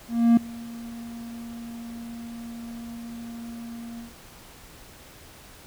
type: tone with ADSR envelope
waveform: triangle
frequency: 233.1 Hz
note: A#3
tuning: in tune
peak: -10 dBFS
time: 0.08-4.14 s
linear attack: 290 ms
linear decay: 4 ms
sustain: -23 dB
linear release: 150 ms
effects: pink hiss -48 dBFS RMS until 5.66 s